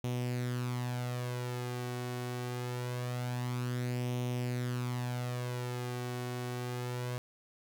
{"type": "tone with flanger", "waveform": "sawtooth", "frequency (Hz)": 123.47, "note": "B2", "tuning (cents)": 0, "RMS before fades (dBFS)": -36, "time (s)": [0.04, 7.18], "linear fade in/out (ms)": 0, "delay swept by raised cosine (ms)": [0.32, 2.72], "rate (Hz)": 0.24, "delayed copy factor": 0.55, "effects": []}